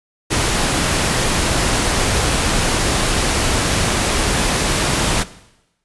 pink noise, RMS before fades -17 dBFS, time 0.3-5.24 s, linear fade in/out 20 ms, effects noise-tail reverb RT60 0.9 s tail -17 dB re dry + resampled to 24000 Hz

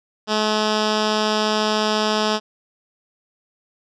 10% pulse tone with low-pass filter, 214.2 Hz, A3, 46 cents flat, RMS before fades -20 dBFS, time 0.27-2.4 s, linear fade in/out 50 ms, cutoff 4800 Hz, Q 2.8, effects none

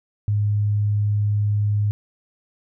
sine tone, 103.83 Hz, G#2, in tune, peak -17 dBFS, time 0.28-1.91 s, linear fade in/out 0 ms, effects none

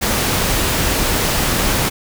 pink noise, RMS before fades -17 dBFS, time 0.01-1.9 s, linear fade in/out 20 ms, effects none

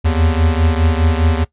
square beating tone pair, 79.1 / 84 Hz, D#2 / E2, +29 / +33 cents, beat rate 4.9 Hz, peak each -14 / -18 dBFS, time 0.04-1.45 s, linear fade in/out 20 ms, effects noise-tail reverb RT60 0.1 s tail -18 dB re dry + resampled to 8000 Hz

